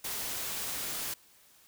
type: noise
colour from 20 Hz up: white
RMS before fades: -36 dBFS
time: 0.04-1.14 s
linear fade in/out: 5 ms
effects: white hiss -61 dBFS RMS until 1.67 s